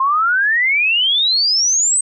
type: exponential sweep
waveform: sine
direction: up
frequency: 1046.5 to 8372 Hz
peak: -12 dBFS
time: 0-2.01 s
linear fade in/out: 5 ms
effects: none